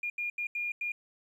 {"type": "tone bursts at uneven times", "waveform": "triangle", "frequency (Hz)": 2420, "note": "D#7", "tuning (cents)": -49, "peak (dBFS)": -27, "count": 5, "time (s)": [[0.03, 0.1], [0.18, 0.3], [0.38, 0.47], [0.55, 0.72], [0.81, 0.92]], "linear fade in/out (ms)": 5, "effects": ["tanh soft clip ceiling -29 dBFS"]}